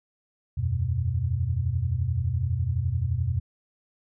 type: chord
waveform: sine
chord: E suspended second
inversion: none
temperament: equal with one note detuned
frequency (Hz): 80.76 / 92.5 / 123.47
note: E2 / F#2 / B2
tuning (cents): -35 / 0 / 0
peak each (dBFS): -29 / -27 / -27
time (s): 0.57-3.4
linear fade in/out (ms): 10
effects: none